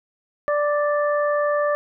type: harmonic tone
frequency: 587.3 Hz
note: D5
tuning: in tune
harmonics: 1 / 2 / 3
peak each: -19 / -25 / -29 dBFS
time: 0.48-1.75 s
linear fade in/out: 0 ms
effects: none